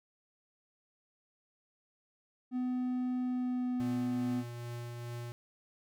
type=tone with pitch glide; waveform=triangle; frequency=251.2 to 248.9 Hz; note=B3 to B3; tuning=+30 to +14 cents; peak=-29 dBFS; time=2.51-4.44 s; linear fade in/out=50 ms; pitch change=-16 cents; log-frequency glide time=3.22-3.86 s
type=tone with tremolo; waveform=square; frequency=119.5 Hz; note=A#2; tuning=43 cents sharp; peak=-39 dBFS; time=3.8-5.32 s; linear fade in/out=0 ms; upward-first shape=triangle; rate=2.4 Hz; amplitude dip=30%
effects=none